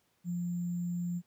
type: tone with sample-and-hold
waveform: sine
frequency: 174.61 Hz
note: F3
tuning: in tune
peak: -31 dBFS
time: 0.24-1.22 s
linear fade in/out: 50 ms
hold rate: 7350 Hz
effects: pink hiss -73 dBFS RMS until 1.26 s + high-pass 100 Hz 12 dB/octave

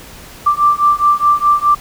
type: beating tone pair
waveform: sine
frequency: 1174.7 / 1179.5 Hz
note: D6 / D6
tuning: 0 / +7 cents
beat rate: 4.8 Hz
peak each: -12 dBFS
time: 0.46-1.75 s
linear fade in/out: 10 ms
effects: pink hiss -36 dBFS RMS until 1.8 s

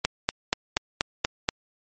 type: click train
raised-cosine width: 0.2 ms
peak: -3 dBFS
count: 7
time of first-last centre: 0.05-1.489 s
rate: 4.17 Hz
effects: MP3 32 kbps

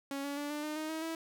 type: tone with pitch steps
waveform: sawtooth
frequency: 277.2 / 283.7 / 290.3 / 297.1 / 304 / 311.1 / 318.4 / 325.9 Hz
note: C#4 / C#4 / D4 / D4 / D#4 / D#4 / D#4 / E4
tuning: 0 / +40 / -20 / +20 / -40 / 0 / +40 / -20 cents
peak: -32 dBFS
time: 0.11-1.15 s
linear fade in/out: 2 ms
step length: 130 ms
effects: none

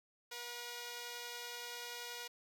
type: tone pair together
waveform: 5% pulse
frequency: 480.1 / 725.4 Hz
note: B4 / F#5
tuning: -49 / -34 cents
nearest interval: perfect fifth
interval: 715 cents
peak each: -33 / -40 dBFS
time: 0.31-2.28 s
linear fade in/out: 10 ms
effects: none

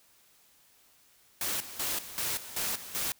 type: noise with tremolo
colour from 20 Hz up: white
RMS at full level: -32 dBFS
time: 1.41-3.12 s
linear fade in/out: 2 ms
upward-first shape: square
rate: 2.6 Hz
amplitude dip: 75%
effects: white hiss -63 dBFS RMS until 3.19 s

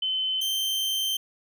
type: tone pair in turn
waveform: sine / 40% pulse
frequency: 3057 / 3125 Hz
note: G7 / G7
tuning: -44 / -6 cents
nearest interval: unison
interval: 38 cents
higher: second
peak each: -24 dBFS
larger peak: neither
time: 0.02-0.41 / 0.41-1.17 s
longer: second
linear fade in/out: 5 ms
effects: none

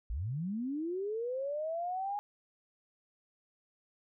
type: linear sweep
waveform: sine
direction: up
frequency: 47.12 to 830.6 Hz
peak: -33 dBFS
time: 0.1-2.19 s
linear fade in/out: 0 ms
effects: none

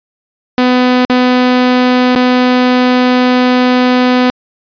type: tone with dropouts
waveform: sawtooth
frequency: 250.7 Hz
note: B3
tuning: 26 cents sharp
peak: -3 dBFS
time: 0.58-4.3 s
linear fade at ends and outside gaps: 0 ms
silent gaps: 1.05-1.098 / 2.151-2.159 s
effects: resampled to 11025 Hz

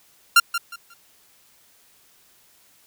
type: tone with echo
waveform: sawtooth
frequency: 1386 Hz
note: F6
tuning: 14 cents flat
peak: -6 dBFS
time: 0.36-0.4 s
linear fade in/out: 5 ms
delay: 180 ms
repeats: 3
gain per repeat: -12 dB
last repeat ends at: 0.94 s
effects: white hiss -57 dBFS RMS until 2.86 s

